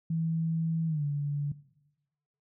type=tone with pitch glide; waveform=sine; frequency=163.1 to 144.47 Hz; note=E3 to D3; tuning=-18 to -28 cents; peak=-27 dBFS; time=0.1-1.52 s; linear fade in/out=5 ms; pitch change=-210 cents; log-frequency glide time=0.87-1.04 s; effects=noise-tail reverb RT60 1.0 s tail -19 dB re dry